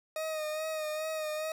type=tone with vibrato; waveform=40% pulse; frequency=622.3 Hz; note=D#5; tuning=in tune; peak=-32 dBFS; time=0.16-1.52 s; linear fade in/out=2 ms; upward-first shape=sine; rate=2.4 Hz; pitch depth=34 cents each way; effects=none